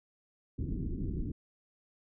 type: low-pass noise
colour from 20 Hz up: pink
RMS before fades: -35 dBFS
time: 0.58-1.32 s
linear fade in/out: 10 ms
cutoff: 360 Hz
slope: 48 dB/octave
effects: none